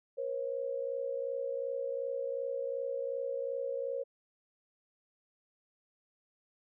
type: tone pair together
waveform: sine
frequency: 478.6 / 541.3 Hz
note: A#4 / C#5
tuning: +46 / -41 cents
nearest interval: major second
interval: 213 cents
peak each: -37 / -35 dBFS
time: 0.17-4.04 s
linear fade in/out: 20 ms
effects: none